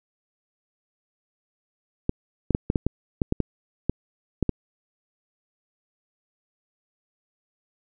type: clicks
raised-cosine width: 3 ms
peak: -8 dBFS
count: 12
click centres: 2.094 / 2.507 / 2.549 / 2.701 / 2.758 / 2.866 / 3.218 / 3.324 / 3.403 / 3.896 / 4.427 / 4.493 s
effects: none